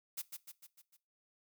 blue noise with echo, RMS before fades -40 dBFS, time 0.17-0.22 s, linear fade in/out 10 ms, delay 150 ms, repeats 5, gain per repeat -5 dB, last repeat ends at 0.97 s, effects noise-tail reverb RT60 0.3 s tail -19 dB re dry

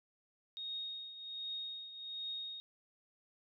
sine tone with tremolo, 3729 Hz, A#7, in tune, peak -38 dBFS, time 0.57-2.6 s, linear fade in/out 0 ms, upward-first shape triangle, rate 1.3 Hz, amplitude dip 70%, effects none

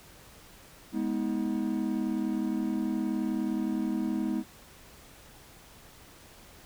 triangle chord, G# minor, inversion none, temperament equal with one note detuned, 207.7 / 246.9 / 318.2 Hz, G#3 / B3 / D#4, 0 / 0 / +39 cents, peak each -30 dBFS, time 0.92-4.44 s, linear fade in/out 50 ms, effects pink hiss -53 dBFS RMS until 6.65 s

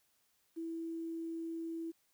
sine tone with quantisation, 329.6 Hz, E4, in tune, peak -38 dBFS, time 0.56-1.92 s, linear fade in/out 20 ms, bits 11, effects white hiss -75 dBFS RMS until 2.13 s

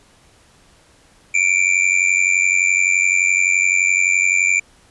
square tone with amplitude modulation, 2354 Hz, D7, 3 cents sharp, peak -10 dBFS, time 1.34-4.6 s, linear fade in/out 10 ms, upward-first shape sine, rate 91.7 Hz, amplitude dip 90%, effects pink hiss -52 dBFS RMS until 4.9 s + resampled to 24000 Hz

